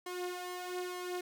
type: tone with flanger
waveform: sawtooth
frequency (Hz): 360.2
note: F#4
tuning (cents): -46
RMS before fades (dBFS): -40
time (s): 0.06-1.21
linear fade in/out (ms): 5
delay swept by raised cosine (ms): 1.8 to 4.6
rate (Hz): 1.1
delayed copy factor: +0.6
effects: none